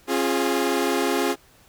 sawtooth chord, Db major, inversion none, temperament equal with one note detuned, 270.5 / 349.2 / 415.3 Hz, Db4 / F4 / Ab4, -42 / 0 / 0 cents, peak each -21 dBFS, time 0.07-1.36 s, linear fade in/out 50 ms, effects pink hiss -55 dBFS RMS until 1.68 s

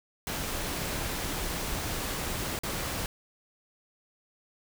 pink noise with dropouts, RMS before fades -33 dBFS, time 0.27-3.06 s, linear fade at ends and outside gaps 1 ms, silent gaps 2.59-2.634 s, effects none

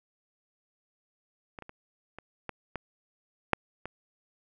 clicks, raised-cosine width 0.5 ms, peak -26 / -28 / -29 / -27 / -20 / -19 / -6 / -22 dBFS, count 8, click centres 1.588 / 1.623 / 1.694 / 2.186 / 2.493 / 2.757 / 3.533 / 3.856 s, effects none

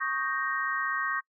sine chord, Eb dominant seventh, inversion third, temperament equal, 1108.7 / 1244.5 / 1568 / 1864.7 Hz, Db6 / Eb6 / G6 / Bb6, 0 / 0 / 0 / 0 cents, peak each -32 / -36 / -33 / -32 dBFS, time 0-1.21 s, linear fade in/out 20 ms, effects noise-tail reverb RT60 0.1 s tail -25 dB re dry

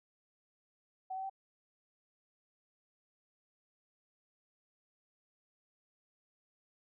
sine tone with pitch steps, 754 / 764.1 / 774.3 Hz, F#5 / G5 / G5, +32 / -44 / -22 cents, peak -37 dBFS, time 1.1-1.298 s, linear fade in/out 10 ms, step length 66 ms, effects none

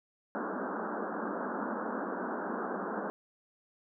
pink band-pass noise, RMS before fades -36 dBFS, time 0.35-3.1 s, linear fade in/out 0 ms, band 190 to 1600 Hz, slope 96 dB/octave, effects none

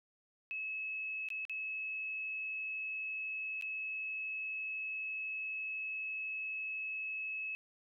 sine tone with dropouts, 2586 Hz, E7, 34 cents flat, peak -37 dBFS, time 0.51-7.55 s, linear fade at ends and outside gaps 0 ms, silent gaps 1.287-1.303 / 1.452-1.496 / 3.612-3.623 s, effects none

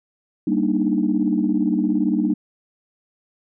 sine chord, Eb major seventh, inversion first, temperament equal, 196 / 233.1 / 293.7 / 311.1 Hz, G3 / Bb3 / D4 / Eb4, 0 / 0 / 0 / 0 cents, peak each -22 dBFS, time 0.47-2.34 s, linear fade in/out 5 ms, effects tanh soft clip ceiling -7 dBFS

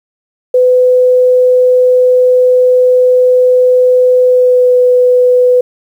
sine tone with pitch glide, 503 to 498.1 Hz, B4 to B4, +32 to +15 cents, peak -4 dBFS, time 0.54-5.61 s, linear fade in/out 5 ms, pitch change -17 cents, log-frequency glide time 4.24-4.77 s, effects 7-bit

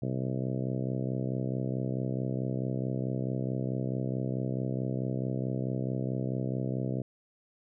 harmonic tone, 64.6 Hz, C2, 21 cents flat, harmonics 2 / 3 / 4 / 5 / 6 / 7 / 8 / 9 / 10, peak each -32 / -36 / -38 / -40 / -42 / -43 / -44 / -45 / -46 dBFS, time 0.02-7.02 s, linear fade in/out 5 ms, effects none

